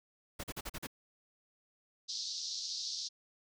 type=noise bursts; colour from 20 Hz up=pink; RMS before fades=-41 dBFS; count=6; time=0.39-0.871 s; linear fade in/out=10 ms; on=46 ms; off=41 ms
type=band-pass noise; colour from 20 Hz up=pink; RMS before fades=-40 dBFS; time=2.08-3.09 s; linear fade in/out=20 ms; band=4000 to 5900 Hz; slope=48 dB/octave
effects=none